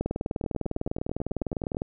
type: two click trains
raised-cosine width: 2 ms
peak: -14 / -22 dBFS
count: 37 / 13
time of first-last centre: 0.01-1.819 / 0.44-1.747 s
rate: 19.9 / 9.18 Hz
effects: none